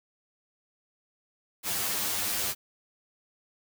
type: noise with comb filter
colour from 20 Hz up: white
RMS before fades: -30 dBFS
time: 1.63-2.55 s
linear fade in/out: 50 ms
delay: 10 ms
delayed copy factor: +0.95
effects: none